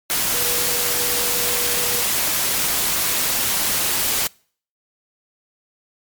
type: tone in noise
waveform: sine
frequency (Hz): 483.9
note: B4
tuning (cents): -35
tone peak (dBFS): -30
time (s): 0.34-2.02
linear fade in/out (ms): 0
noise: white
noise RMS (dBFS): -20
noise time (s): 0.1-4.27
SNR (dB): -13
effects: noise-tail reverb RT60 0.5 s tail -26 dB re dry + MP3 96 kbps